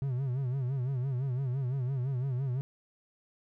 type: tone with vibrato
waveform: triangle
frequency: 130.3 Hz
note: C3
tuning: 7 cents flat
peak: -27 dBFS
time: 0.02-2.61 s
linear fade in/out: 0 ms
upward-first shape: sine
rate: 5.9 Hz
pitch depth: 120 cents each way
effects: none